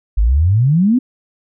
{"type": "exponential sweep", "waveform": "sine", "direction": "up", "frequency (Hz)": [47.82, 264.8], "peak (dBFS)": -9, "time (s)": [0.17, 0.99], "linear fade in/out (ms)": 10, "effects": []}